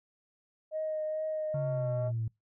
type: tone with vibrato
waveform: sine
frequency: 622.3 Hz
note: D#5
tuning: in tune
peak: -30 dBFS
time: 0.71-2.12 s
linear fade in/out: 50 ms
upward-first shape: triangle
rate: 2.3 Hz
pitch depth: 16 cents each way
type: exponential sweep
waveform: sine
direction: down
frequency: 143.2 to 110 Hz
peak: -29 dBFS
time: 1.54-2.28 s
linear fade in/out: 5 ms
effects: noise-tail reverb RT60 0.2 s tail -26 dB re dry + tanh soft clip ceiling -25 dBFS